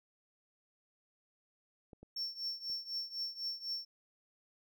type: clicks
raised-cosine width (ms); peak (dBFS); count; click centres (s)
2; -38 / -39 / -48; 3; 1.932 / 2.03 / 2.699
type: tone with tremolo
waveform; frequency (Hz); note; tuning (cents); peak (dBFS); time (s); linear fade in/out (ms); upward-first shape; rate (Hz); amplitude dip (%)
triangle; 5440; F8; -46; -33; 2.16-3.85; 5; triangle; 4; 90
effects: none